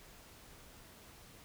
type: silence
effects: pink hiss -57 dBFS RMS until 1.44 s